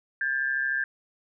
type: tone pair together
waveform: sine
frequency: 1600 / 1733.3 Hz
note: G6 / A6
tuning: +35 / -26 cents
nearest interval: minor second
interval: 139 cents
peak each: -26 / -29 dBFS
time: 0.21-0.84 s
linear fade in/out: 2 ms
effects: none